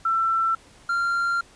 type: tone pair in turn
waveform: sine / triangle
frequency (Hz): 1340 / 1384.9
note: E6 / F6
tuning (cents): +28 / -15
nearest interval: minor second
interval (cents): 57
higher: second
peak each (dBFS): -19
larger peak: neither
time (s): 0.05-0.55 / 0.89-1.41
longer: second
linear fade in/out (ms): 5
effects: pink hiss -52 dBFS RMS until 1.55 s + resampled to 22050 Hz